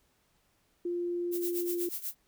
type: tone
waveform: sine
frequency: 349.2 Hz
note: F4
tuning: in tune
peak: -30 dBFS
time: 0.85-1.89 s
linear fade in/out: 5 ms
type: noise with tremolo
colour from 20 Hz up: violet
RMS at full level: -35 dBFS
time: 1.31-2.15 s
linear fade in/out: 50 ms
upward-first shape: sine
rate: 8.2 Hz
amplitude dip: 80%
effects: pink hiss -71 dBFS RMS until 2.27 s